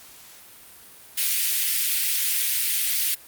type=high-pass noise; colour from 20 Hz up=white; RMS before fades=-23 dBFS; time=1.17-3.15 s; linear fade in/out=10 ms; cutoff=2000 Hz; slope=24 dB/octave; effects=white hiss -47 dBFS RMS until 3.27 s + Opus 48 kbps